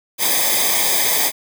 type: noise with comb filter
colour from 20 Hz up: white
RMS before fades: -17 dBFS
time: 0.18-1.32 s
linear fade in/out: 50 ms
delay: 0.71 ms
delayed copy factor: -0.95
effects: none